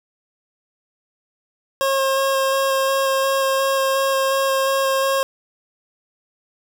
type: tone with vibrato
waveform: 25% pulse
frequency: 539 Hz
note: C#5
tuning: 49 cents flat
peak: -13 dBFS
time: 1.81-5.23 s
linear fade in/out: 0 ms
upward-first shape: square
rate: 2.8 Hz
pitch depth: 9 cents each way
effects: none